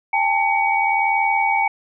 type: tone cluster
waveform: sine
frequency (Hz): 803 / 884 / 2253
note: G5 / A5 / C#7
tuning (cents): +41 / +8 / +28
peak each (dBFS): -20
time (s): 0.13-1.68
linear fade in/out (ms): 5
effects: none